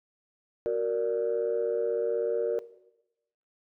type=chord; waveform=sine; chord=Gb augmented; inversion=none; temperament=equal; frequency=370 / 466.2 / 587.3 Hz; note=Gb4 / Bb4 / D5; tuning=0 / 0 / 0 cents; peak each=-31 / -26 / -31 dBFS; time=0.66-2.59 s; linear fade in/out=0 ms; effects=noise-tail reverb RT60 0.9 s tail -17 dB re dry + tanh soft clip ceiling -19 dBFS